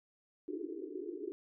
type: band-pass noise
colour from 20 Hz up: pink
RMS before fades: -42 dBFS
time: 0.48-1.32 s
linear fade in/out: 0 ms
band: 300 to 420 Hz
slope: 96 dB/octave
effects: none